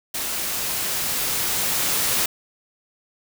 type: noise with level ramp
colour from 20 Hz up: white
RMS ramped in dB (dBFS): -27 to -21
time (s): 0.14-2.26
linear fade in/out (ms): 5
effects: none

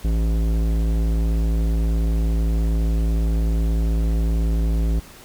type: tone with tanh clipping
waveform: sine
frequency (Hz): 55.1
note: A1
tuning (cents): +3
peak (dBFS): -19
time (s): 0.04-5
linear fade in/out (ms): 10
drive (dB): 16
effects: pink hiss -44 dBFS RMS until 5.24 s

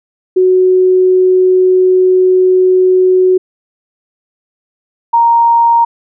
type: tone pair in turn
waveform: sine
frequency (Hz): 370 / 932.3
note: F#4 / A#5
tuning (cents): 0 / 0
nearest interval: octave + major third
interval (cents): 1600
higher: second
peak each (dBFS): -5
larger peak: neither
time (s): 0.36-3.38 / 5.13-5.85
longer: first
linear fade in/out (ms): 10
effects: none

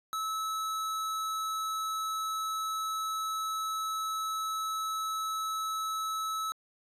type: tone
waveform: square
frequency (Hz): 1300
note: E6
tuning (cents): -24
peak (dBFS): -32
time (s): 0.13-6.52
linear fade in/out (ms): 0
effects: resampled to 32000 Hz

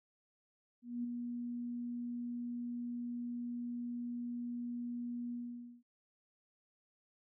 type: tone with ADSR envelope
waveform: sine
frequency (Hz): 240.6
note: B3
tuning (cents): -45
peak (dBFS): -34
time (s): 0.82-5.83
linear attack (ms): 220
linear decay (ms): 11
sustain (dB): -4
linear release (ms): 510
effects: none

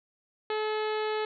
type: harmonic tone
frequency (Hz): 430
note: A4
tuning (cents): -40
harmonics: 1 / 2 / 3 / 4 / 5 / 6 / 7 / 8 / 9 / 10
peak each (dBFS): -29 / -35 / -39 / -41 / -43 / -45 / -46 / -47 / -48 / -49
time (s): 0.5-1.25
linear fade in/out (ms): 2
effects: none

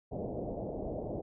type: low-pass noise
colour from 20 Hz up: white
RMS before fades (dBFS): -38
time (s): 0.11-1.22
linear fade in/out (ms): 20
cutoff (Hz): 680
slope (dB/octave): 48
effects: none

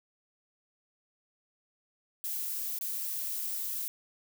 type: noise with dropouts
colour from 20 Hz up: violet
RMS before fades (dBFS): -35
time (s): 2.24-3.88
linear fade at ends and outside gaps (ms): 0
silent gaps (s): 2.787-2.811
effects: none

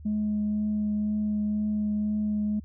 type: tone with vibrato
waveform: sine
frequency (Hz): 210.8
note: G#3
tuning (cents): +26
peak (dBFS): -23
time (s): 0.05-2.6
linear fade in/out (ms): 10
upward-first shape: triangle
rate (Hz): 2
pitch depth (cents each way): 11
effects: tanh soft clip ceiling -21 dBFS + added 76 Hz sine -42 dBFS peak until 2.64 s

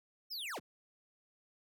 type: linear sweep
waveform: square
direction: down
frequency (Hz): 5460 to 32.84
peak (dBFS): -40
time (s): 0.3-0.6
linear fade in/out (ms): 20
effects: none

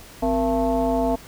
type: tone with frequency modulation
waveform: sine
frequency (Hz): 467.1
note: A#4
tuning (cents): +3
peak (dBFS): -18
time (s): 0.22-1.16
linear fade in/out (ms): 10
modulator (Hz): 208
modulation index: 1.7
effects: pink hiss -44 dBFS RMS until 1.27 s

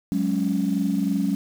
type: chord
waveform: sine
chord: F# suspended second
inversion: none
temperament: just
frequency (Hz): 185 / 208.1 / 277.5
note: F#3 / G#3 / C#4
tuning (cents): 0 / +4 / +2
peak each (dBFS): -24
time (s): 0.12-1.35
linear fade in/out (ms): 0
effects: tanh soft clip ceiling -12 dBFS + 7-bit

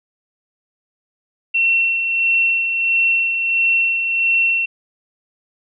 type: tone with tremolo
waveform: sine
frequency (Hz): 2713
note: E7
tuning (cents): +49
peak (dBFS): -12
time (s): 1.54-4.66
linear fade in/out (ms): 10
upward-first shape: sine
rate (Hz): 1.5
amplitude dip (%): 45
effects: none

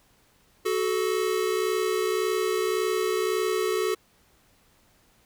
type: tone pair together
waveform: square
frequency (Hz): 372.9 / 434.7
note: F#4 / A4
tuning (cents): +14 / -21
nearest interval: minor third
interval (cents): 265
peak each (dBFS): -27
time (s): 0.65-3.95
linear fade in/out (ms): 10
effects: pink hiss -62 dBFS RMS until 5.25 s

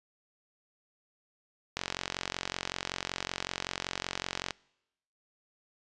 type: click train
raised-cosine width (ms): 0.2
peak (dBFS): -14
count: 125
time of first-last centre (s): 1.77-4.507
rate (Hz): 45.3
effects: noise-tail reverb RT60 0.9 s tail -26 dB re dry + resampled to 24000 Hz

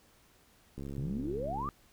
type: click train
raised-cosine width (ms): 3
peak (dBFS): -29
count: 64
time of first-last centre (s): 0.78-1.688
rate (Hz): 69.4
type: exponential sweep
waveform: sine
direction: up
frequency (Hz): 123.6 to 1244.5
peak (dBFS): -34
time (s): 0.98-1.69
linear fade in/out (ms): 0
effects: pink hiss -64 dBFS RMS until 1.92 s

